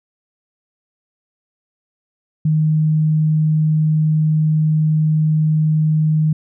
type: tone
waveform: sine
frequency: 155.3 Hz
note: D#3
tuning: 3 cents flat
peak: -12 dBFS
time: 2.45-6.33 s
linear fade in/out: 5 ms
effects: none